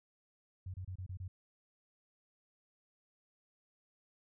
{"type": "tone bursts", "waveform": "sine", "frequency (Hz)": 92.5, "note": "F#2", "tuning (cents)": 0, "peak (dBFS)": -40, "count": 6, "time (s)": [0.66, 1.28], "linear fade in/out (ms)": 5, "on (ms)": 80, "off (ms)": 28, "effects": []}